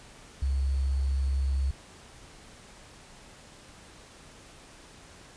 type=tone with sample-and-hold; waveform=sine; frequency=67.6 Hz; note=C#2; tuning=43 cents flat; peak=-24 dBFS; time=0.42-1.71 s; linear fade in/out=5 ms; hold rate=4410 Hz; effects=pink hiss -51 dBFS RMS until 5.36 s + resampled to 22050 Hz